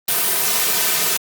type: noise with comb filter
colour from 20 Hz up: white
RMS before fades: -18 dBFS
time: 0.08-1.17 s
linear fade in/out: 5 ms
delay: 3.6 ms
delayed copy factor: -1
effects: high-pass 200 Hz 12 dB/octave + Opus 32 kbps